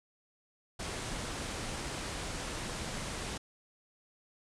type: low-pass noise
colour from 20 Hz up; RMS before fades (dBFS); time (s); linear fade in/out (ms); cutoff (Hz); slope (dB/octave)
pink; -39; 0.79-3.38; 10; 9900; 48
effects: none